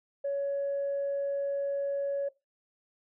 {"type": "tone", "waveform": "sine", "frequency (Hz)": 560, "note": "C#5", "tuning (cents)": 18, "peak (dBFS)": -27, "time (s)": [0.24, 2.29], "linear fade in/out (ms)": 10, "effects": ["noise-tail reverb RT60 0.2 s tail -18 dB re dry", "tanh soft clip ceiling -25 dBFS"]}